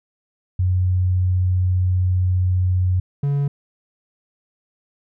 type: tone pair in turn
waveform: sine / triangle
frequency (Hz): 91.5 / 141.73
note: F#2 / C#3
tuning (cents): -19 / +39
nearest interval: minor sixth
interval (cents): 758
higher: second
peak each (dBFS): -15 / -15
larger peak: neither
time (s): 0.59-3 / 3.23-3.48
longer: first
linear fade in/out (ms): 5
effects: none